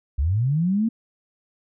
sine linear sweep, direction up, 61.6 to 233.1 Hz, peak -18 dBFS, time 0.18-0.89 s, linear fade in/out 10 ms, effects none

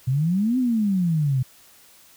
sine exponential two-way sweep, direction up then down, 123.47 to 261.6 to 125.1 Hz, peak -18 dBFS, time 0.07-1.43 s, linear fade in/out 10 ms, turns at 0.58 s, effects white hiss -52 dBFS RMS until 2.16 s

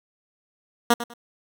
10% pulse tone with echo, 237 Hz, A#3, 29 cents sharp, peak -6 dBFS, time 0.9-0.94 s, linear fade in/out 5 ms, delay 99 ms, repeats 2, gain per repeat -13 dB, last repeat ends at 1.138 s, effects none

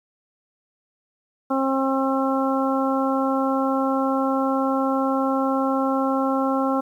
harmonic tone, 267.8 Hz, C4, 40 cents sharp, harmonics 1 / 2 / 3 / 4 / 5, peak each -22 / -25 / -27 / -28 / -29 dBFS, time 1.5-6.81 s, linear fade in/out 10 ms, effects 9-bit

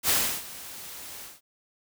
white noise with ADSR envelope, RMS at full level -22 dBFS, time 0.03-1.41 s, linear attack 61 ms, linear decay 330 ms, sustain -19 dB, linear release 190 ms, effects none

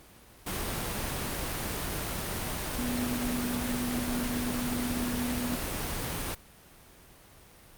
sine tone in noise, 244.8 Hz, B3, 15 cents flat, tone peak -30 dBFS, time 2.78-5.56 s, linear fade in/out 10 ms, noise pink, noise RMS -33 dBFS, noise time 0.46-6.35 s, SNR 0 dB, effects pink hiss -54 dBFS RMS until 7.77 s + Opus 32 kbps

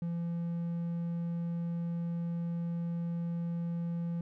triangle tone, 170 Hz, F3, 46 cents flat, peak -30 dBFS, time 0.02-4.21 s, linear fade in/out 2 ms, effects none

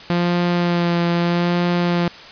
sawtooth tone with vibrato, 173.4 Hz, F3, 12 cents flat, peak -12 dBFS, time 0.1-2.08 s, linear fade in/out 0 ms, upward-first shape sine, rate 0.79 Hz, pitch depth 18 cents each way, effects white hiss -38 dBFS RMS until 2.31 s + resampled to 11025 Hz

